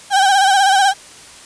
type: tone with vibrato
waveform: 35% pulse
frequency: 784 Hz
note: G5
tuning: in tune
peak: -8 dBFS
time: 0.1-0.94 s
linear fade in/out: 50 ms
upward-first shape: sine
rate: 16 Hz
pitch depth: 63 cents each way
effects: white hiss -39 dBFS RMS until 1.45 s + resampled to 22050 Hz